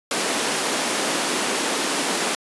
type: high-pass noise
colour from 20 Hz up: pink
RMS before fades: -23 dBFS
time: 0.11-2.35 s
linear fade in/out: 2 ms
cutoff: 240 Hz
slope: 24 dB/octave
effects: resampled to 24000 Hz